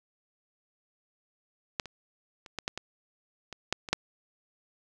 clicks, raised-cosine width 0.2 ms, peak -11 / -25 / -29 / -16 / -13 / -18 / -23 / -9 / -22 / -6 dBFS, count 10, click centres 1.798 / 1.857 / 2.462 / 2.587 / 2.679 / 2.776 / 3.527 / 3.726 / 3.888 / 3.93 s, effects none

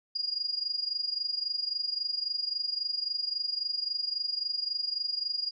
sine tone with amplitude modulation, 4850 Hz, D#8, 45 cents flat, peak -26 dBFS, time 0.15-5.51 s, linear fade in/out 10 ms, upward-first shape sine, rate 23.7 Hz, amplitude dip 80%, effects none

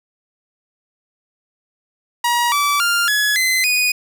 sawtooth tone with pitch steps, 955 / 1155.5 / 1398.2 / 1691.8 / 2047 / 2477 Hz, A#5 / D6 / F6 / G#6 / C7 / D#7, +42 / -28 / +2 / +32 / -38 / -8 cents, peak -11 dBFS, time 2.24-3.92 s, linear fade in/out 5 ms, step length 280 ms, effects none

